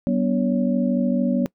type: tone cluster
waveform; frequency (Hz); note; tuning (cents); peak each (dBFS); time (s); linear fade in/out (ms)
sine; 191.2 / 244.4 / 288.9 / 560; G3 / B3 / D4 / C#5; -43 / -18 / -28 / +18; -23 / -20 / -28 / -27; 0.07-1.46; 0
effects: noise-tail reverb RT60 0.1 s tail -22 dB re dry